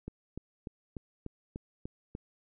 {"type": "click train", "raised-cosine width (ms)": 3, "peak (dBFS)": -26, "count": 8, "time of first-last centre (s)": [0.08, 2.151], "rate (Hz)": 3.38, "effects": []}